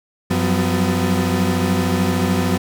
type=tone cluster; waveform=35% pulse; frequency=93.6 / 177.2 / 190.6 / 252.2 Hz; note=F#2 / F3 / G3 / B3; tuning=+20 / +25 / -48 / +36 cents; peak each=-20 dBFS; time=0.3-2.58 s; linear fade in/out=10 ms; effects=none